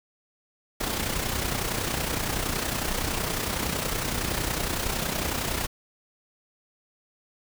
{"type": "noise with amplitude modulation", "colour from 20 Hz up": "pink", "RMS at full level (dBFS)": -26, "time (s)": [0.8, 5.67], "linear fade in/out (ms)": 10, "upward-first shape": "sine", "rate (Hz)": 30.8, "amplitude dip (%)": 55, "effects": []}